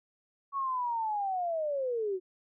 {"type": "linear sweep", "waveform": "sine", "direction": "down", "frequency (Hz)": [1121, 358.3], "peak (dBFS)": -29, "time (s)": [0.52, 2.2], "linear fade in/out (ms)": 50, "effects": []}